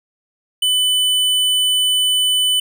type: tone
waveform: square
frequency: 3000 Hz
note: F#7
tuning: 23 cents sharp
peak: -14 dBFS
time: 0.62-2.6 s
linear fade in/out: 5 ms
effects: none